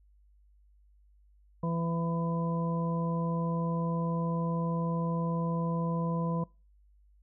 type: harmonic tone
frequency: 167.2 Hz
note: E3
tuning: 25 cents sharp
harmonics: 1 / 2 / 3 / 4 / 6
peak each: -29 / -44 / -37 / -44 / -38 dBFS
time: 1.63-6.44 s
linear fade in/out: 5 ms
effects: noise-tail reverb RT60 0.3 s tail -24 dB re dry + added 50 Hz sine -59 dBFS peak until 7.22 s